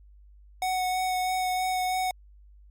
square tone with vibrato, 740 Hz, F#5, in tune, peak -26 dBFS, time 0.62-2.11 s, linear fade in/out 2 ms, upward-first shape sine, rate 3.1 Hz, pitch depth 12 cents each way, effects added 50 Hz sine -50 dBFS peak until 2.7 s + Opus 48 kbps

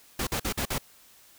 pink noise bursts, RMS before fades -29 dBFS, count 5, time 0.19-0.782 s, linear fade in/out 5 ms, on 80 ms, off 48 ms, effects white hiss -56 dBFS RMS until 1.38 s

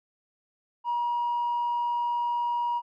triangle tone with tanh clipping, 956 Hz, A#5, 43 cents sharp, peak -25 dBFS, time 0.84-2.82 s, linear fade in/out 50 ms, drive 5 dB, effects none

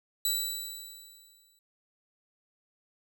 15% pulse tone with exponential decay, 3951 Hz, B7, in tune, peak -18 dBFS, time 0.25-1.59 s, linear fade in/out 2 ms, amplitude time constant 290 ms, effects none

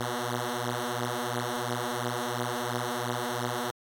5% pulse beating tone pair, 120 / 122.9 Hz, B2 / B2, -49 / -8 cents, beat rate 2.9 Hz, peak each -21 dBFS, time 0-3.71 s, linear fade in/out 5 ms, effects AAC 64 kbps

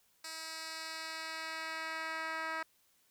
10% pulse tone with band-pass filter sweep, 320.9 Hz, E4, 46 cents flat, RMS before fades -41 dBFS, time 0.24-2.63 s, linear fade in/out 5 ms, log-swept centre 6200 to 1600 Hz, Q 0.94, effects white hiss -71 dBFS RMS until 3.1 s

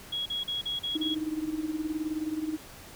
sine tone bursts, 3322 Hz, G#7, in tune, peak -29 dBFS, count 6, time 0.12-1.15 s, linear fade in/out 10 ms, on 140 ms, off 38 ms
sine tone with tremolo, 311.1 Hz, D#4, in tune, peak -26 dBFS, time 0.95-2.57 s, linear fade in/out 5 ms, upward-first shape sine, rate 19 Hz, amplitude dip 75%
effects pink hiss -48 dBFS RMS until 2.95 s

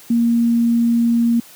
sine tone, 233.9 Hz, A#3, 6 cents sharp, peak -12 dBFS, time 0.1-1.4 s, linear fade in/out 5 ms, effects white hiss -43 dBFS RMS until 1.55 s + high-pass 100 Hz 12 dB/octave

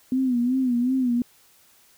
sine tone with vibrato, 250.9 Hz, B3, 28 cents sharp, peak -19 dBFS, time 0.12-1.22 s, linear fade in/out 2 ms, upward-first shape sine, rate 2.7 Hz, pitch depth 91 cents each way, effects white hiss -57 dBFS RMS until 1.97 s

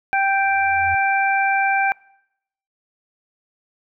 harmonic tone, 784 Hz, G5, in tune, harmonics 1 / 2 / 3, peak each -18 / -21 / -23 dBFS, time 0.13-1.92 s, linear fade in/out 0 ms
sine tone with exponential growth, 88.4 Hz, F2, 22 cents sharp, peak -28 dBFS, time 0.21-0.95 s, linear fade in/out 5 ms, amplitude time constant 160 ms
effects noise-tail reverb RT60 0.8 s tail -25 dB re dry

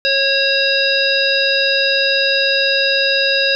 harmonic tone, 547 Hz, C#5, 23 cents flat, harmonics 1 / 3 / 5 / 7 / 9, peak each -19 / -19 / -19 / -19 / -19 dBFS, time 0.05-3.55 s, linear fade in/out 0 ms, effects none

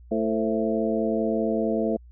harmonic tone with a mistuned harmonic, 110.8 Hz, A2, 13 cents sharp, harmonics 2 / 3 / 4 / 5 / 6, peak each -26 / -29 / -28 / -30 / -29 dBFS, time 0.11-1.97 s, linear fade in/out 10 ms, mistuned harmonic 5, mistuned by -83 cents, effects added 60 Hz sine -45 dBFS peak until 2.11 s

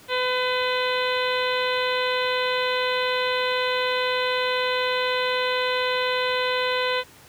harmonic tone with a mistuned harmonic, 504 Hz, B4, 35 cents sharp, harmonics 1 / 2 / 3 / 4 / 5 / 6 / 7 / 8, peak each -25 / -28 / -30 / -31 / -32 / -33 / -33 / -34 dBFS, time 0.08-7.04 s, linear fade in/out 50 ms, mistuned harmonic 6, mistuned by +16 cents, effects pink hiss -49 dBFS RMS until 7.28 s + high-pass 80 Hz 12 dB/octave

